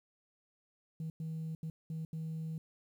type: tone bursts at uneven times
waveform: sine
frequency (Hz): 160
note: D#3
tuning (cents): +49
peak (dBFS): -35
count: 5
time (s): 1-1.1 / 1.2-1.55 / 1.63-1.7 / 1.9-2.05 / 2.13-2.58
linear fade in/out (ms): 2
effects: tanh soft clip ceiling -35 dBFS + 11-bit